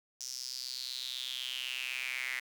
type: tone with high-pass filter sweep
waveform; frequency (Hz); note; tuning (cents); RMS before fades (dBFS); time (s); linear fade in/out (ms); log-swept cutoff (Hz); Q
square; 64; C2; -38; -39; 0.2-2.4; 10; 5800 to 2000; 6.4
effects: 10-bit